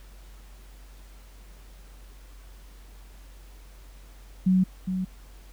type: tone with echo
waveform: sine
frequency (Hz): 186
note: F#3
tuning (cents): +9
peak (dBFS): -17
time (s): 4.46-4.64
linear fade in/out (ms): 10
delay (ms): 410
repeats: 1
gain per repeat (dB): -8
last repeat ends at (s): 5.05
effects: added 47 Hz sine -45 dBFS peak until 5.52 s + pink hiss -56 dBFS RMS until 5.52 s